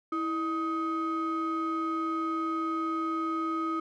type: ring-modulated tone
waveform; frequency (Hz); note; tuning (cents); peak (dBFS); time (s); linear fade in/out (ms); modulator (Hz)
triangle; 466.2; A#4; 0; -23; 0.12-3.8; 5; 792
effects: none